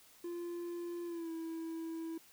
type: tone with pitch glide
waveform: triangle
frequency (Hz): 345.8 to 327.3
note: F4 to E4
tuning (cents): -17 to -12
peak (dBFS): -37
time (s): 0.24-2.18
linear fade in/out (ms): 5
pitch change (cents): -95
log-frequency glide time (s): 1.05-1.31
effects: white hiss -62 dBFS RMS until 2.32 s